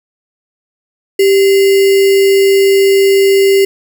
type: tone with sample-and-hold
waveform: sine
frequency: 392 Hz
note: G4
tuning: in tune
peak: -5 dBFS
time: 1.19-3.65 s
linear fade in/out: 5 ms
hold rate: 2450 Hz
effects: none